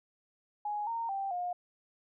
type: tone with pitch steps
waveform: sine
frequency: 833 / 921 / 784 / 713 Hz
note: G#5 / A#5 / G5 / F5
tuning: +5 / -21 / 0 / +36 cents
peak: -32 dBFS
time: 0.65-1.53 s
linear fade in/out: 5 ms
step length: 220 ms
effects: none